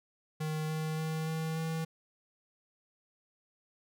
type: tone with pitch steps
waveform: square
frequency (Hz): 155.56 / 157 / 158.46 / 159.93 / 161.42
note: D#3 / D#3 / D#3 / D#3 / E3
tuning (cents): 0 / +16 / +32 / +48 / -36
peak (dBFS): -33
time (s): 0.4-1.85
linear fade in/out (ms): 10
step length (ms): 290
effects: none